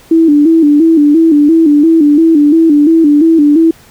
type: tone with vibrato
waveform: sine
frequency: 309.5 Hz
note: D#4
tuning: 9 cents flat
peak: -3 dBFS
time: 0.11-3.71 s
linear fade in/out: 5 ms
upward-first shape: square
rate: 2.9 Hz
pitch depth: 96 cents each way
effects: pink hiss -41 dBFS RMS until 3.9 s